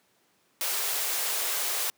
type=high-pass noise; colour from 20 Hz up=white; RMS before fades=-29 dBFS; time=0.61-1.9 s; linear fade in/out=0 ms; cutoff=370 Hz; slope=48 dB/octave; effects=pink hiss -67 dBFS RMS until 1.97 s + high-pass 200 Hz 12 dB/octave